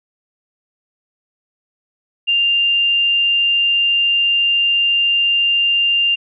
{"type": "tone", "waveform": "sine", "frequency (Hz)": 2794, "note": "F7", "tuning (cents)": 0, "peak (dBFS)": -12, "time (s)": [2.27, 6.16], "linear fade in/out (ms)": 20, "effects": []}